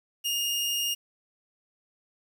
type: tone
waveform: sawtooth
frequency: 2838 Hz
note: F7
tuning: 27 cents sharp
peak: -23 dBFS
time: 0.24-0.95 s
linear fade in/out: 20 ms
effects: 9-bit